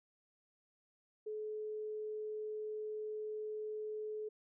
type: tone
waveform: sine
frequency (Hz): 428.4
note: A4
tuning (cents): -46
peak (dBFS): -39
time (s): 1.26-4.29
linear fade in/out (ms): 10
effects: none